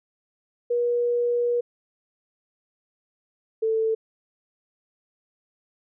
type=tone pair in turn; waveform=sine; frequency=480.5 / 444.1 Hz; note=B4 / A4; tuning=-48 / +16 cents; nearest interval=minor second; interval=136 cents; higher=first; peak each=-20 dBFS; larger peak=neither; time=0.7-1.61 / 3.62-3.95 s; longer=first; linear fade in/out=10 ms; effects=none